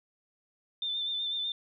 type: tone with vibrato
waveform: sine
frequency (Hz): 3564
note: A7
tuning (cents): +22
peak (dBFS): -30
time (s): 0.82-1.52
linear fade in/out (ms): 2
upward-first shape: sine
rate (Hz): 8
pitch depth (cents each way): 32
effects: none